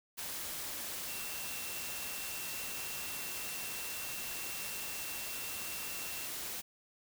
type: tone in noise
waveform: sine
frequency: 2700 Hz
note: E7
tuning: 41 cents sharp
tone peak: -47 dBFS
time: 1.07-6.27 s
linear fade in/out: 20 ms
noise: white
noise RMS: -41 dBFS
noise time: 0.17-6.62 s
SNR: -9 dB
effects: none